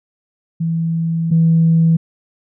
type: tone pair in turn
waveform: sine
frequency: 164.81 / 163.94 Hz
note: E3 / E3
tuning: 0 / -9 cents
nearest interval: unison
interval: 9 cents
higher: first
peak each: -15 / -8 dBFS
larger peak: second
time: 0.6-1.31 / 1.31-1.97 s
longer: first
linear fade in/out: 10 ms
effects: tanh soft clip ceiling -4 dBFS